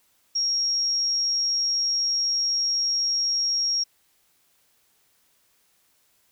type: tone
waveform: sine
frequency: 5588 Hz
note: F8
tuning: in tune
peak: -21 dBFS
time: 0.35-3.84 s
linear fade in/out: 10 ms
effects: white hiss -65 dBFS RMS until 6.31 s